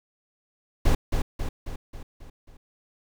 brown noise with echo, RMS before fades -18 dBFS, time 0.85-0.95 s, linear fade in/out 5 ms, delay 270 ms, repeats 6, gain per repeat -5 dB, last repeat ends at 2.57 s, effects none

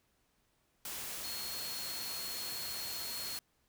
sine tone in noise, 4308 Hz, C8, 50 cents sharp, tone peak -42 dBFS, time 1.24-3.38 s, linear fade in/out 2 ms, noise white, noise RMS -42 dBFS, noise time 0.85-3.39 s, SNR -3 dB, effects pink hiss -75 dBFS RMS until 3.68 s

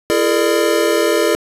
square tone cluster, 338 / 419.6 / 460.5 / 598 Hz, E4 / G#4 / A#4 / D5, +43 / +18 / -21 / +31 cents, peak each -19 dBFS, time 0.1-1.35 s, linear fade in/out 0 ms, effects resampled to 32000 Hz + 7-bit

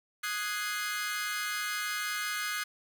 sawtooth chord, Ab dominant seventh, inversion second, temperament equal, 1244.5 / 1480 / 1661.2 / 2093 Hz, Eb6 / Gb6 / Ab6 / C7, 0 / 0 / 0 / 0 cents, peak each -34 dBFS, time 0.23-2.64 s, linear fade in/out 10 ms, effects none

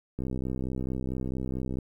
click train, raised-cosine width 3 ms, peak -20 dBFS, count 104, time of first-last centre 0.19-1.787 s, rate 64.5 Hz, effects 10-bit

